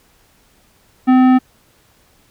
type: tone with tanh clipping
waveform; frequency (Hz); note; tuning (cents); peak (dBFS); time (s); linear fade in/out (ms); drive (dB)
sine; 256.5; C4; -34; -9; 1.07-1.39; 20; 14
effects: pink hiss -54 dBFS RMS until 2.3 s